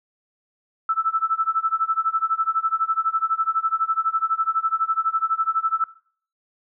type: tone with tremolo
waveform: sine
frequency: 1318.5 Hz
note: E6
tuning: in tune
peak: -16 dBFS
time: 0.89-5.84 s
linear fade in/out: 2 ms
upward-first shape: sine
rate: 12 Hz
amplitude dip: 95%
effects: noise-tail reverb RT60 0.5 s tail -19 dB re dry